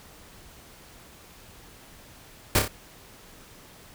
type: noise with echo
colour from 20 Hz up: pink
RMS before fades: -20 dBFS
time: 2.55-2.59 s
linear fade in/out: 2 ms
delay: 30 ms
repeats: 3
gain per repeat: -5 dB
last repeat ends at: 2.68 s
effects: pink hiss -50 dBFS RMS until 3.94 s